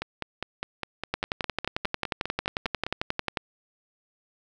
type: two click trains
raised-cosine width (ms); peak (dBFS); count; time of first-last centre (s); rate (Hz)
0.3; -14 / -10; 15 / 26; 0.02-2.866 / 1.14-3.372; 4.92 / 11.2
effects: none